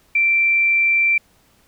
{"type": "tone", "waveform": "sine", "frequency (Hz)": 2349, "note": "D7", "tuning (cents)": 0, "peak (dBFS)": -13, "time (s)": [0.15, 1.18], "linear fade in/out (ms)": 5, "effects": ["pink hiss -57 dBFS RMS until 1.67 s"]}